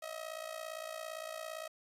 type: tone with amplitude modulation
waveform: sawtooth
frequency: 636 Hz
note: D#5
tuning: 38 cents sharp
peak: -34 dBFS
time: 0.02-1.68 s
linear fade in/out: 10 ms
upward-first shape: sine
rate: 57.6 Hz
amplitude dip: 80%
effects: resampled to 32000 Hz + 10-bit